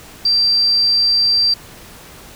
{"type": "tone", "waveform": "sine", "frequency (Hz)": 4700, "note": "D8", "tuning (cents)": 1, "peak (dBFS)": -11, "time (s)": [0.25, 1.54], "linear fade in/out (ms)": 5, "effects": ["pink hiss -39 dBFS RMS until 2.35 s"]}